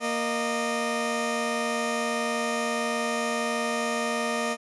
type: tone pair together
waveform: 15% pulse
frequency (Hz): 233.1 / 614.4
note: A#3 / D#5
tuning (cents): 0 / -22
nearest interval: octave + perfect fourth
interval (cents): 1678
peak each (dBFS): -22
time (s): 0-4.57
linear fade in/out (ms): 50
effects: resampled to 24000 Hz